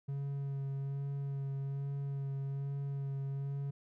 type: tone with vibrato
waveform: triangle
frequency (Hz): 138.59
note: C#3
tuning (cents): 0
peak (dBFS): -33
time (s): 0.08-3.71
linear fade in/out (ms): 10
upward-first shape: sine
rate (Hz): 1.2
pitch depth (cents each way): 17
effects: none